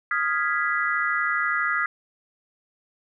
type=chord; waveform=sine; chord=F half-diminished seventh; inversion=third; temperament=equal; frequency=1244.5 / 1396.9 / 1661.2 / 1975.5 Hz; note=Eb6 / F6 / Ab6 / Cb7; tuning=0 / 0 / 0 / 0 cents; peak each=-27 dBFS; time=0.11-1.86 s; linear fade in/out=2 ms; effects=none